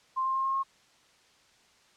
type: tone with pitch steps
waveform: sine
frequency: 1051 / 1058.3 / 1065.7 / 1073.1 / 1080.5 Hz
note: C6 / C6 / C6 / C6 / C#6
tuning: +7 / +19 / +31 / +43 / -45 cents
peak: -26 dBFS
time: 0.16-0.635 s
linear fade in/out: 20 ms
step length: 95 ms
effects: white hiss -62 dBFS RMS until 1.96 s + low-pass 6000 Hz 12 dB/octave